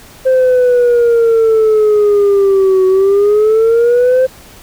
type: exponential two-way sweep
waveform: sine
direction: down then up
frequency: 523.3 to 373.7 to 523.3 Hz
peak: -4 dBFS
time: 0.25-4.27 s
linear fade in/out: 20 ms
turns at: 2.86 s
effects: tanh soft clip ceiling -5 dBFS + pink hiss -38 dBFS RMS until 4.62 s